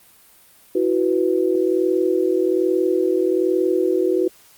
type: chord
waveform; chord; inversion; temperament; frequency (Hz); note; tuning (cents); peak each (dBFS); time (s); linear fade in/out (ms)
sine; E suspended second; none; just; 329.6 / 370.8 / 494.4; E4 / F#4 / B4; 0 / +4 / +2; -21 / -18 / -23; 0.75-4.28; 5
effects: white hiss -51 dBFS RMS until 4.57 s + Opus 32 kbps